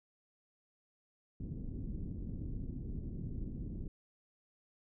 pink low-pass noise, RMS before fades -41 dBFS, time 1.4-3.88 s, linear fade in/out 5 ms, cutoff 290 Hz, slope 24 dB/octave, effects none

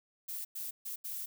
violet noise bursts at uneven times, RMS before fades -40 dBFS, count 4, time 0.28-0.45 / 0.55-0.71 / 0.85-0.96 / 1.04-1.26 s, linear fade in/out 10 ms, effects none

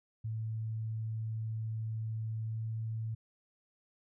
sine tone with pitch glide, 110.8 to 111.57 Hz, A2 to A2, +13 to +25 cents, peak -34 dBFS, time 0.24-3.15 s, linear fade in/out 10 ms, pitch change +12 cents, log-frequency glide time 2.46-2.62 s, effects none

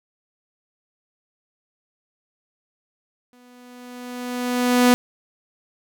sawtooth tone with exponential growth, 246.9 Hz, B3, in tune, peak -7 dBFS, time 3.33-4.94 s, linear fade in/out 0 ms, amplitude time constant 350 ms, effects none

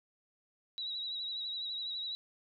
sine tone with vibrato, 3876 Hz, B7, 33 cents flat, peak -36 dBFS, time 0.78-2.15 s, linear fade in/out 0 ms, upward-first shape sine, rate 12 Hz, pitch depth 41 cents each way, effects none

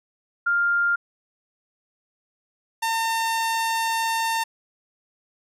sine / sawtooth tone pair in turn, 1400 / 906.1 Hz, F6 / A#5, +4 / -49 cents, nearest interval minor sixth, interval 753 cents, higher first, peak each -18 dBFS, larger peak neither, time 0.46-0.96 / 2.82-4.44 s, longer second, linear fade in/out 10 ms, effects resampled to 32000 Hz

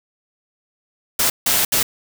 white noise bursts at uneven times, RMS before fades -17 dBFS, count 3, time 1.19-1.3 / 1.46-1.65 / 1.72-1.83 s, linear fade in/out 5 ms, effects none

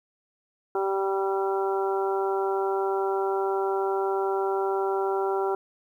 harmonic tone, 194.4 Hz, G3, 14 cents flat, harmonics 2 / 3 / 4 / 5 / 6 / 7, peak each -25 / -37 / -30 / -34 / -43 / -35 dBFS, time 0.75-5.55 s, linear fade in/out 2 ms, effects 10-bit

